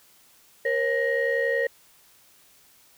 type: tone cluster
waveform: sine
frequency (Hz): 471 / 542 / 1878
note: A#4 / C#5 / A#6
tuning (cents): +18 / -39 / +12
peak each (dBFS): -25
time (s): 0.65-1.67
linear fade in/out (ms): 5
effects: tanh soft clip ceiling -15 dBFS + white hiss -57 dBFS RMS until 2.97 s